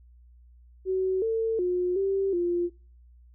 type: tone with pitch steps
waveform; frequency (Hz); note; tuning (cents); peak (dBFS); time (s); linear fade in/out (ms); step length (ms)
sine; 376.2 / 449 / 359.4 / 389.9 / 349; F#4 / A4 / F4 / G4 / F4; +29 / +35 / +50 / -9 / -1; -23; 0.85-2.7; 50; 370
effects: noise-tail reverb RT60 0.4 s tail -22 dB re dry + added 60 Hz sine -51 dBFS peak until 3.34 s